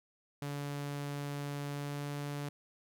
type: tone with pitch glide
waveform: sawtooth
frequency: 143.4 to 144.31 Hz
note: D3 to D3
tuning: -41 to -30 cents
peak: -33 dBFS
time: 0.42-2.49 s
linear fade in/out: 2 ms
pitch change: +11 cents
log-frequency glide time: 1.7-2.12 s
effects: 12-bit